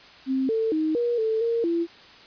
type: tone with pitch steps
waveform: sine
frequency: 264.3 / 446.2 / 313.2 / 477.1 / 441.9 / 463.4 / 337.8 Hz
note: C4 / A4 / D#4 / A#4 / A4 / A#4 / E4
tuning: +18 / +24 / +11 / +40 / +7 / -10 / +42 cents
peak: -21 dBFS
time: 0.26-1.87 s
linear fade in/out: 50 ms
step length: 230 ms
effects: white hiss -48 dBFS RMS until 2.26 s + resampled to 11025 Hz